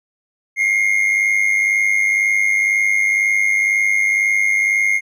triangle tone with amplitude modulation, 2132 Hz, C7, 32 cents sharp, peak -9 dBFS, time 0.56-5.01 s, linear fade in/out 50 ms, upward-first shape sine, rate 102 Hz, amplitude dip 60%, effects none

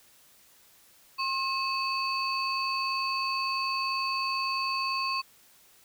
sine tone cluster, 1072 / 2588 / 4529 Hz, C6 / E7 / C#8, +42 / -32 / +36 cents, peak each -29 / -33 / -32 dBFS, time 1.18-5.22 s, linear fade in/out 20 ms, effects tanh soft clip ceiling -19 dBFS + white hiss -59 dBFS RMS until 5.84 s

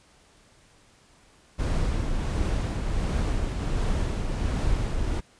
brown noise with tremolo, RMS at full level -24 dBFS, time 1.58-5.21 s, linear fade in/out 20 ms, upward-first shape triangle, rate 1.4 Hz, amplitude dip 40%, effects pink hiss -58 dBFS RMS until 5.39 s + resampled to 22050 Hz

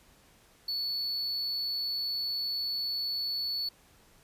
triangle tone, 4435 Hz, C#8, in tune, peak -29 dBFS, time 0.68-3.69 s, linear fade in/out 5 ms, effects pink hiss -61 dBFS RMS until 4.23 s + resampled to 32000 Hz

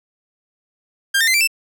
sawtooth tone with pitch steps, 1599 / 1815.7 / 2062 / 2341 / 2658 Hz, G6 / A#6 / C7 / D7 / E7, +34 / -46 / -26 / -6 / +14 cents, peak -10 dBFS, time 1.14-1.475 s, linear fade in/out 10 ms, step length 67 ms, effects none

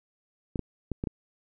clicks, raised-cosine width 3 ms, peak -17 dBFS, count 5, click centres 0.558 / 0.593 / 0.917 / 1.039 / 1.072 s, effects none

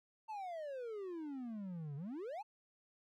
triangle exponential two-way sweep, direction down then up, 900 to 136.8 to 900 Hz, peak -40 dBFS, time 0.28-2.43 s, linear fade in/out 20 ms, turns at 1.96 s, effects none

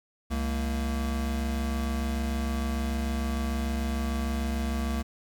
square tone pair together, 67.4 / 228.9 Hz, C#2 / A#3, -48 / -31 cents, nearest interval octave + major sixth, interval 2117 cents, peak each -29 / -33 dBFS, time 0.3-5.03 s, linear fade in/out 20 ms, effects 11-bit

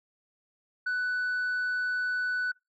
sine tone, 1490 Hz, F#6, 12 cents sharp, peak -24 dBFS, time 0.86-2.52 s, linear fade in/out 10 ms, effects noise-tail reverb RT60 0.2 s tail -25 dB re dry + tanh soft clip ceiling -26 dBFS

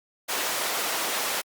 pink high-pass noise, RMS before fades -28 dBFS, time 0.28-1.42 s, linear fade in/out 20 ms, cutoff 560 Hz, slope 12 dB/octave, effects Opus 48 kbps

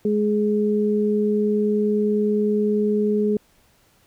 sine tone pair together, 209.8 / 419.7 Hz, G#3 / G#4, +18 / +18 cents, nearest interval octave, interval 1200 cents, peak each -20 dBFS, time 0.05-3.37 s, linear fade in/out 2 ms, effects pink hiss -59 dBFS RMS until 4.06 s

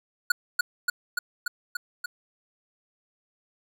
square tone with echo, 1457 Hz, F#6, 27 cents flat, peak -18 dBFS, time 0.3-0.32 s, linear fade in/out 5 ms, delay 290 ms, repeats 6, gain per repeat -2 dB, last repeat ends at 2.06 s, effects none

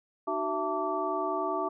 sine tone cluster, 305.4 / 375.9 / 666 / 891 / 1157 Hz, D#4 / F#4 / E5 / A5 / D6, -32 / +27 / +18 / +22 / -26 cents, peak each -37 / -34 / -33 / -35 / -33 dBFS, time 0.27-1.69 s, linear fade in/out 10 ms, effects none

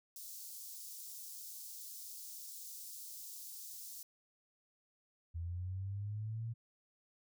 white high-pass noise, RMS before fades -49 dBFS, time 0.16-4.03 s, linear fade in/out 2 ms, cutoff 4800 Hz, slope 24 dB/octave
sine linear sweep, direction up, 82.41 to 116.54 Hz, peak -38 dBFS, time 5.34-6.54 s, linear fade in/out 20 ms
effects none

